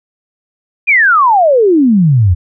sine exponential sweep, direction down, 2489 to 82.41 Hz, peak -5 dBFS, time 0.87-2.35 s, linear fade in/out 20 ms, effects none

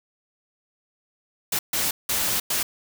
white noise bursts at uneven times, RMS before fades -24 dBFS, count 4, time 1.52-1.59 / 1.73-1.91 / 2.09-2.4 / 2.5-2.63 s, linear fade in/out 5 ms, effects none

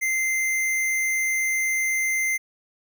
square tone, 2082 Hz, C7, 9 cents flat, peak -22 dBFS, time 0.01-2.38 s, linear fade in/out 20 ms, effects none

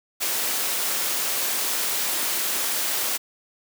white high-pass noise, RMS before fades -25 dBFS, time 0.2-3.18 s, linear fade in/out 20 ms, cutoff 270 Hz, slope 12 dB/octave, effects none

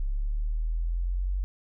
sine linear sweep, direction up, 33.83 to 47.58 Hz, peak -25 dBFS, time 0-1.44 s, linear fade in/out 0 ms, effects none

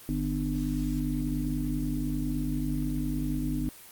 harmonic tone, 50.1 Hz, G1, 38 cents sharp, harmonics 1 / 3 / 5 / 6, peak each -32 / -33 / -31 / -33 dBFS, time 0.09-3.69 s, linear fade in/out 0 ms, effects white hiss -49 dBFS RMS until 3.91 s + Opus 24 kbps

